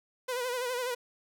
sawtooth tone with vibrato, 497.1 Hz, B4, 11 cents sharp, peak -27 dBFS, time 0.28-0.95 s, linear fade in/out 10 ms, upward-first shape sine, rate 12 Hz, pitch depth 64 cents each way, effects none

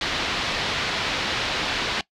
white low-pass noise, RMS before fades -26 dBFS, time 0.01-2.01 s, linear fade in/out 2 ms, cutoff 4200 Hz, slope 24 dB/octave, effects noise-tail reverb RT60 0.1 s tail -20 dB re dry

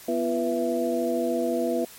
sine tone cluster, 246.6 / 340.4 / 490.5 / 666 Hz, B3 / F4 / B4 / E5, -2 / -44 / -12 / +18 cents, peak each -28 dBFS, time 0.08-1.85 s, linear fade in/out 5 ms, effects white hiss -46 dBFS RMS until 1.98 s + MP3 64 kbps

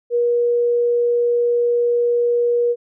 sine tone, 478.3 Hz, A#4, 44 cents sharp, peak -14 dBFS, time 0.1-2.76 s, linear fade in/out 50 ms, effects none

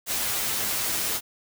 white noise with comb filter, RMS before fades -27 dBFS, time 0.06-1.21 s, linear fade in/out 50 ms, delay 9.1 ms, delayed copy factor +0.55, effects none

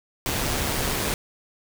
pink noise with amplitude modulation, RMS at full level -24 dBFS, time 0.26-1.14 s, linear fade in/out 0 ms, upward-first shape sine, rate 143 Hz, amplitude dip 35%, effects none

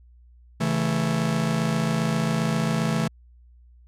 45% pulse chord, A major, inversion first, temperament just, 137.5 / 165 / 220 Hz, C#3 / E3 / A3, -14 / +2 / 0 cents, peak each -28 / -25 / -26 dBFS, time 0.6-3.08 s, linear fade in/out 10 ms, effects added 60 Hz sine -49 dBFS peak until 3.87 s + low-pass 10000 Hz 12 dB/octave

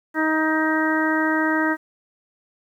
harmonic tone, 314.3 Hz, D#4, 18 cents sharp, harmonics 1 / 2 / 3 / 4 / 5 / 6, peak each -21 / -28 / -27 / -29 / -25 / -26 dBFS, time 0.14-1.77 s, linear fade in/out 50 ms, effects 9-bit

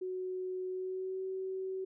sine tone with pitch glide, 370 to 378.6 Hz, F#4 to F#4, 0 to +40 cents, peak -35 dBFS, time 0.01-1.85 s, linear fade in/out 10 ms, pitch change +40 cents, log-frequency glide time 0.68-1.23 s, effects none

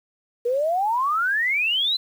sine exponential sweep, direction up, 466.2 to 4113 Hz, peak -19 dBFS, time 0.45-1.97 s, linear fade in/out 10 ms, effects 8-bit

